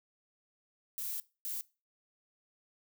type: noise bursts at uneven times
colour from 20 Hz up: violet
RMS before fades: -38 dBFS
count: 2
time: 0.98-1.2 / 1.45-1.61 s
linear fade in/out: 0 ms
effects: noise-tail reverb RT60 0.3 s tail -21 dB re dry